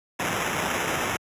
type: noise with sample-and-hold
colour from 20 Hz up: blue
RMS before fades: -27 dBFS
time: 0.19-1.17 s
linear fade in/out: 10 ms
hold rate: 4410 Hz
effects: high-pass 80 Hz 12 dB/octave + resampled to 32000 Hz